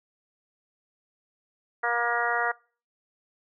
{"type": "harmonic tone", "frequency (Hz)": 237.3, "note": "A#3", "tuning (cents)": 31, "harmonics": [2, 3, 4, 5, 6, 7, 8], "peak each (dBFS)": [-34, -30, -32, -32, -29, -33, -31], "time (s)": [1.83, 2.52], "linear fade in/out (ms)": 10, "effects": ["noise-tail reverb RT60 0.4 s tail -24 dB re dry"]}